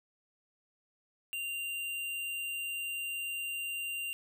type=tone with hard clipping; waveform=sine; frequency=2781 Hz; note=F7; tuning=8 cents flat; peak=-36 dBFS; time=1.33-4.13 s; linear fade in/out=0 ms; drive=14 dB; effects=none